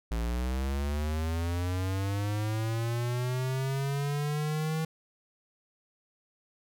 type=linear sweep; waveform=square; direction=up; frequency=55 to 160.3 Hz; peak=-29 dBFS; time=0.11-4.85 s; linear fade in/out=5 ms; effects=none